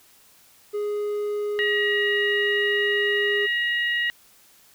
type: tone with pitch glide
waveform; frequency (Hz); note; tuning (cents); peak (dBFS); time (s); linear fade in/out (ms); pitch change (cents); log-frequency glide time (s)
triangle; 415.3 to 410.1; G#4 to G#4; 0 to -22; -22; 0.73-3.47; 20; -22; 1.58-2.09
type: harmonic tone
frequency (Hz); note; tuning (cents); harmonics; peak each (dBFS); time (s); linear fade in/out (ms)
953; A#5; +38; 2 / 3 / 4; -22 / -28 / -40; 1.59-4.1; 0
effects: white hiss -55 dBFS RMS until 4.74 s